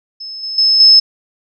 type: tone with level steps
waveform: sine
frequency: 5210 Hz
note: E8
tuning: 21 cents flat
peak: -25 / -20 / -8 / -3 dBFS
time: 0.2-1 s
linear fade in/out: 10 ms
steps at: 0.43 / 0.58 / 0.8 s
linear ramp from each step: 2 ms
effects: none